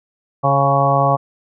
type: harmonic tone with a mistuned harmonic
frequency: 139.2 Hz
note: C#3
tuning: 8 cents sharp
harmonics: 1 / 2 / 3 / 4 / 5 / 6 / 7 / 8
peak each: -18 / -27 / -28 / -19 / -18 / -20 / -25 / -18 dBFS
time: 0.43-1.17 s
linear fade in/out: 20 ms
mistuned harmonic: 4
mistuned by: -17 cents
effects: none